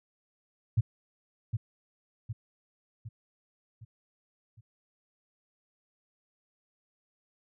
sine tone with echo, 112.3 Hz, A2, 36 cents sharp, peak -20 dBFS, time 0.77-0.81 s, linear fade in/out 10 ms, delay 760 ms, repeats 5, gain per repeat -6 dB, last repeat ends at 4.61 s, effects none

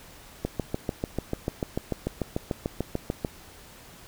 click train, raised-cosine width 2 ms, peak -13 dBFS, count 20, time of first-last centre 0.45-3.248 s, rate 6.79 Hz, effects pink hiss -49 dBFS RMS until 4.07 s

